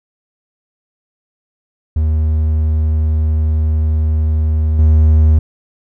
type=tone with level steps; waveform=triangle; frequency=77.78 Hz; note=D#2; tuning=in tune; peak=-9 / -4 dBFS; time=1.96-5.39 s; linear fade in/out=5 ms; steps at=4.79 s; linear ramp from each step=2 ms; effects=none